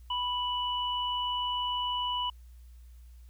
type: tone pair together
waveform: sine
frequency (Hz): 986.8 / 2960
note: B5 / F#7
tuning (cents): -2 / 0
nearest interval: octave + perfect fifth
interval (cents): 1902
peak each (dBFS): -31 / -32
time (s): 0.1-2.3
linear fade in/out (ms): 5
effects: added 60 Hz sine -48 dBFS peak until 3.29 s + white hiss -69 dBFS RMS until 3.29 s